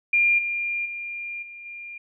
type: tone with level steps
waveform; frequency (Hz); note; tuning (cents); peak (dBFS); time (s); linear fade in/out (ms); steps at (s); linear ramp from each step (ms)
sine; 2400; D7; +37; -16 / -24 / -30 / -38 / -35; 0.13-1.98; 5; 0.38 / 0.85 / 1.42 / 1.65; 10
effects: none